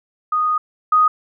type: tone pair in turn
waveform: sine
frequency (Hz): 1239 / 1245.8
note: D#6 / D#6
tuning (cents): -8 / +2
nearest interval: unison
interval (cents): 10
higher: second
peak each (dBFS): -15 / -10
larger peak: second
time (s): 0.32-0.58 / 0.92-1.08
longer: first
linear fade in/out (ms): 5
effects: none